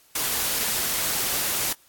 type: noise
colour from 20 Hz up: white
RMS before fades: -25 dBFS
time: 0.15-1.73 s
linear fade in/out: 5 ms
effects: white hiss -57 dBFS RMS until 1.88 s + AAC 64 kbps